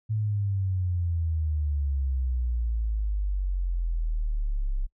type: exponential sweep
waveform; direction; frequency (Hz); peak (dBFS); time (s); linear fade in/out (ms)
sine; down; 110 to 32.7; -24; 0.09-4.87; 20
effects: noise-tail reverb RT60 0.1 s tail -23 dB re dry